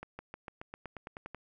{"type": "accelerating click train", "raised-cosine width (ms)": 0.5, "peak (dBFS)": -27, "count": 12, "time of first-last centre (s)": [0.03, 1.347], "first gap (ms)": 160, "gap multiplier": 0.94, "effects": []}